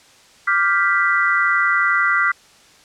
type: chord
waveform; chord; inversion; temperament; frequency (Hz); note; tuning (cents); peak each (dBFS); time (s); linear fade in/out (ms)
sine; G dominant seventh; second; equal; 1174.7 / 1396.9 / 1568 / 1975.5; D6 / F6 / G6 / B6; 0 / 0 / 0 / 0; -21 / -18 / -22 / -19; 0.47-2.32; 10
effects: white hiss -49 dBFS RMS until 2.84 s + low-pass 7000 Hz 12 dB/octave